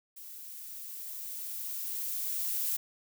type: noise with level ramp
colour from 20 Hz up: violet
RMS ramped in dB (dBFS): -47 to -31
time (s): 0.16-2.77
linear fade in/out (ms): 10
effects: none